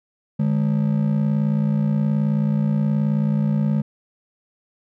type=ring-modulated tone; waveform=triangle; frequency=178.5 Hz; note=F3; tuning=38 cents sharp; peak=-12 dBFS; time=0.39-3.82 s; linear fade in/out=10 ms; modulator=29.4 Hz; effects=none